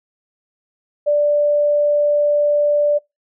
sine tone, 587.3 Hz, D5, in tune, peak -12 dBFS, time 1.06-2.99 s, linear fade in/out 20 ms, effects noise-tail reverb RT60 0.2 s tail -24 dB re dry

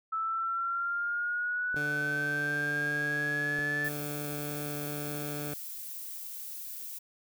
sine exponential sweep, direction up, 1310 to 1754 Hz, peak -29 dBFS, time 0.12-3.89 s, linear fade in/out 10 ms
clicks, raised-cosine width 2 ms, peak -31 dBFS, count 2, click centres 1.744 / 3.59 s
15% pulse tone, 146.83 Hz, D3, in tune, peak -29 dBFS, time 1.76-5.54 s, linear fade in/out 2 ms
violet noise, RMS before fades -41 dBFS, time 3.84-6.99 s, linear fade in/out 10 ms
effects none

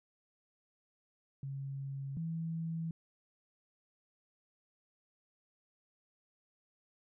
sine tone pair in turn, 137.2 / 163.93 Hz, C#3 / E3, -17 / -9 cents, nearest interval minor third, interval 308 cents, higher second, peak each -38 / -35 dBFS, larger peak second, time 1.43-2.17 / 2.17-2.91 s, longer neither, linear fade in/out 2 ms, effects none

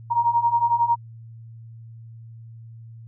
sine beating tone pair, 933 / 944 Hz, A#5 / A#5, +1 / +22 cents, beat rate 11 Hz, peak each -22 / -19 dBFS, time 0.1-0.96 s, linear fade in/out 20 ms, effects added 114 Hz sine -39 dBFS peak until 3.07 s

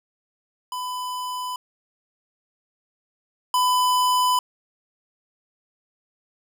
square tone pair in turn, 1001 / 1001 Hz, B5 / B5, +23 / +23 cents, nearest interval unison, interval 0 cents, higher neither, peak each -28 / -18 dBFS, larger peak second, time 0.72-1.56 / 3.54-4.39 s, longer second, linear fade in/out 2 ms, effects none

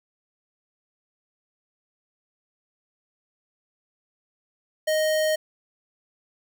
square tone, 622.3 Hz, D#5, in tune, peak -21 dBFS, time 4.87-5.36 s, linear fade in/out 10 ms, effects none

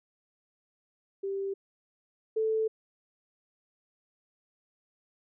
sine tone pair in turn, 392 / 440 Hz, G4 / A4, 0 / 0 cents, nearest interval major second, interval 200 cents, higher second, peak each -30 / -25 dBFS, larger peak second, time 1.23-1.54 / 2.36-2.68 s, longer second, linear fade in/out 10 ms, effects none

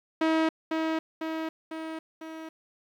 sawtooth tone with echo, 320.2 Hz, D#4, 50 cents sharp, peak -18 dBFS, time 0.21-0.49 s, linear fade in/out 5 ms, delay 500 ms, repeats 4, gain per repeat -4 dB, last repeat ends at 2.49 s, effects low-pass 3000 Hz 12 dB/octave + 10-bit

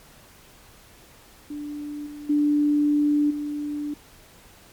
sine tone with level steps, 294.2 Hz, D4, 3 cents sharp, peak -30 / -35 / -17 / -26 dBFS, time 1.5-3.94 s, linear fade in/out 5 ms, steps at 2.06 / 2.29 / 3.3 s, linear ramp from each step 10 ms, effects pink hiss -51 dBFS RMS until 4.72 s + MP3 96 kbps

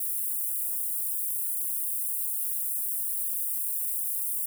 white high-pass noise, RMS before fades -30 dBFS, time 0-4.46 s, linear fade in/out 5 ms, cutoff 9000 Hz, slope 48 dB/octave, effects none

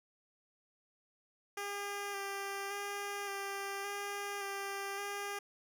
10% pulse tone with vibrato, 400 Hz, G4, 35 cents sharp, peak -30 dBFS, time 1.57-5.39 s, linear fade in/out 5 ms, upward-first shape square, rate 0.88 Hz, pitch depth 17 cents each way, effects none

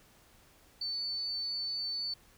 sine tone, 4502 Hz, C#8, 26 cents sharp, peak -33 dBFS, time 0.81-2.14 s, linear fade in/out 5 ms, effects pink hiss -62 dBFS RMS until 2.37 s

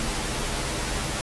pink noise with comb filter, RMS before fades -28 dBFS, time 0-1.21 s, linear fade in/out 0 ms, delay 11 ms, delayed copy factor -0.7, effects resampled to 24000 Hz

